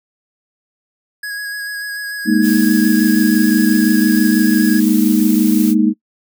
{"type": "tone with vibrato", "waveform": "square", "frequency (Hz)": 1661.2, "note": "G#6", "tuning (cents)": 0, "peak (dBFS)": -23, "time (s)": [1.23, 4.8], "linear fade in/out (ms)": 5, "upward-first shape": "square", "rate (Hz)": 6.8, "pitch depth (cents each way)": 13}
{"type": "chord", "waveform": "sine", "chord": "Ab suspended second", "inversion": "none", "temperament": "just", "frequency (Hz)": [207.7, 233.6, 311.5], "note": ["Ab3", "Bb3", "Eb4"], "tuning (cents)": [0, 4, 2], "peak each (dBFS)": -14, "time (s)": [2.25, 5.94], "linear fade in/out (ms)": 50}
{"type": "noise", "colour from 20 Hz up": "blue", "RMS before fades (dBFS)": -26, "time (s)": [2.41, 5.75], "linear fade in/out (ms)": 50}
{"effects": ["noise-tail reverb RT60 0.1 s tail -23 dB re dry"]}